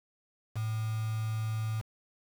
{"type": "tone with quantisation", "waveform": "sine", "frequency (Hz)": 110, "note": "A2", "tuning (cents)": 0, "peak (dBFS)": -30, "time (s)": [0.55, 1.82], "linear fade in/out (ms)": 20, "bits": 7, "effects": []}